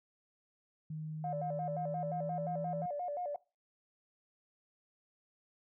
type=tone with pitch glide; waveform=sine; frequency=155.56 to 164.05 Hz; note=D#3 to E3; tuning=0 to -8 cents; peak=-38 dBFS; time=0.9-2.86 s; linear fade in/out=5 ms; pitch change=+92 cents; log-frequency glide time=1.39-2.58 s
type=tone with vibrato; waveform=sine; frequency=645 Hz; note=E5; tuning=38 cents flat; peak=-35 dBFS; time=1.24-3.36 s; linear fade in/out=2 ms; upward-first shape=square; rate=5.7 Hz; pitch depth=180 cents each way
effects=noise-tail reverb RT60 0.3 s tail -22 dB re dry + tanh soft clip ceiling -27 dBFS